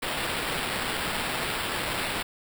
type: noise with sample-and-hold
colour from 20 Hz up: blue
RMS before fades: -30 dBFS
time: 0.02-2.23 s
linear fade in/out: 10 ms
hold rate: 6300 Hz
effects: none